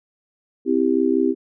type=chord; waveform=sine; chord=C major; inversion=none; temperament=just; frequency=261.6 / 327 / 392.4 Hz; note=C4 / E4 / G4; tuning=0 / -14 / +2 cents; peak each=-20 dBFS; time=0.65-1.35 s; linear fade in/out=50 ms; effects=none